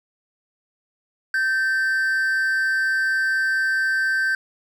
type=tone pair together; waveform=triangle; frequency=1555 / 1779.2 Hz; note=G6 / A6; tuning=-14 / +19 cents; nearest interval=major second; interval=233 cents; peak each=-17 / -28 dBFS; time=1.34-4.35 s; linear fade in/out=2 ms; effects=none